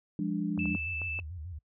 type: chord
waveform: sine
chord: D diminished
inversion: first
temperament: equal with one note detuned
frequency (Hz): 174.61 / 204.8 / 293.7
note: F3 / Ab3 / D4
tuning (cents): 0 / -24 / 0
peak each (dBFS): -33 / -33 / -33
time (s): 0.19-0.76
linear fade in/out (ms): 2
type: tone with vibrato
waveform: sine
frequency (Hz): 82.9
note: E2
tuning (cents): +10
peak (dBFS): -38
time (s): 0.57-1.59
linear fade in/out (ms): 10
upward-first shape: square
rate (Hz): 6.8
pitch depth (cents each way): 150
type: clicks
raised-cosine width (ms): 1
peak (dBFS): -31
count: 5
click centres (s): 0.577 / 0.656 / 0.749 / 1.017 / 1.19
type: tone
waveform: sine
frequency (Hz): 2637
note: E7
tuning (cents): 0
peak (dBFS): -33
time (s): 0.59-1.2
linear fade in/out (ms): 2
effects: noise-tail reverb RT60 0.1 s tail -24 dB re dry